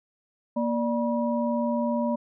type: tone cluster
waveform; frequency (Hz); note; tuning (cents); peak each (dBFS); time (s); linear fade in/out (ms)
sine; 235.7 / 589 / 964; A#3 / D5 / B5; +19 / +5 / -42; -25 / -28 / -32; 0.56-2.16; 10
effects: none